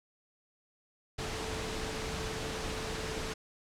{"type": "tone in noise", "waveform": "sine", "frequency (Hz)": 440, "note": "A4", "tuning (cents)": 0, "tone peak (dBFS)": -42, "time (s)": [1.18, 3.34], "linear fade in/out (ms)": 10, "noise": "pink", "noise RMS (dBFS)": -37, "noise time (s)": [1.18, 3.34], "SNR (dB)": -8, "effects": ["low-pass 7000 Hz 12 dB/octave"]}